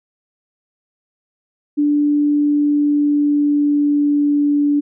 sine tone with pitch glide, 293 to 290.1 Hz, D4 to D4, -4 to -21 cents, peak -12 dBFS, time 1.77-4.81 s, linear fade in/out 20 ms, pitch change -17 cents, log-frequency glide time 2.34-4.69 s, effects none

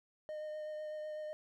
triangle tone with vibrato, 612 Hz, D#5, 29 cents flat, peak -38 dBFS, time 0.29-1.33 s, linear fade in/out 0 ms, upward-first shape triangle, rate 8 Hz, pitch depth 15 cents each way, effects none

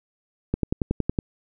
click train, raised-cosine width 3 ms, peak -9 dBFS, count 8, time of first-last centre 0.54-1.188 s, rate 10.8 Hz, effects none

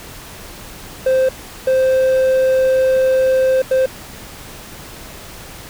triangle tone bursts at uneven times, 522 Hz, C5, 4 cents flat, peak -9 dBFS, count 3, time 1.06-1.29 / 1.67-3.62 / 3.71-3.86 s, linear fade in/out 5 ms, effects pink hiss -35 dBFS RMS until 5.69 s

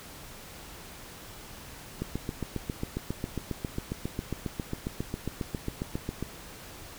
click train, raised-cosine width 3 ms, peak -18 dBFS, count 32, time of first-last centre 2.02-6.226 s, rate 7.37 Hz, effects pink hiss -46 dBFS RMS until 6.98 s

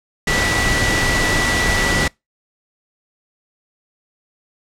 sine tone in noise, 1957 Hz, B6, 16 cents flat, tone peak -19 dBFS, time 0.27-2.08 s, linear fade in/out 5 ms, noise pink, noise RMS -18 dBFS, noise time 0.27-2.08 s, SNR -4 dB, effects noise-tail reverb RT60 0.2 s tail -26 dB re dry + low-pass 8000 Hz 12 dB/octave

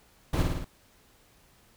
brown noise with echo, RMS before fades -25 dBFS, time 0.33-0.43 s, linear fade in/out 5 ms, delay 54 ms, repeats 4, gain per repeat -3 dB, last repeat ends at 0.646 s, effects pink hiss -61 dBFS RMS until 1.76 s

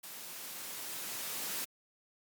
white noise with level ramp, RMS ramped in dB -47 to -37 dBFS, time 0.03-1.65 s, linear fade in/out 10 ms, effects high-pass 150 Hz 12 dB/octave + Opus 48 kbps

